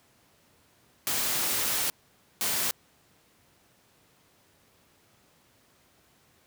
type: noise bursts at uneven times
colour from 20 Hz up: white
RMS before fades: -28 dBFS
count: 2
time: 1.07-1.9 / 2.41-2.71 s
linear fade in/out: 0 ms
effects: pink hiss -63 dBFS RMS until 6.46 s + high-pass 80 Hz 12 dB/octave